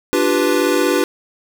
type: chord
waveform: square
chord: G dominant seventh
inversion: second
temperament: equal with one note detuned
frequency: 293.7 / 349.2 / 390 / 493.9 Hz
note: D4 / F4 / G4 / B4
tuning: 0 / 0 / -9 / 0 cents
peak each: -20 dBFS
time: 0.13-1.04 s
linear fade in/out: 0 ms
effects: none